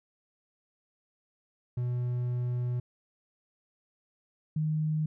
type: tone pair in turn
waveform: triangle / sine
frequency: 122.9 / 154.84 Hz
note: B2 / D#3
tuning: -8 / -8 cents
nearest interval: major third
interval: 400 cents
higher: second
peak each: -26 dBFS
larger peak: neither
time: 1.77-2.8 / 4.56-5.06 s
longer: first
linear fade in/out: 5 ms
effects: none